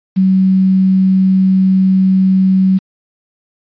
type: tone with quantisation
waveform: sine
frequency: 189.1 Hz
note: F#3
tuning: 38 cents sharp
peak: -7 dBFS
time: 0.16-2.79 s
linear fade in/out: 20 ms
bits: 6
effects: resampled to 11025 Hz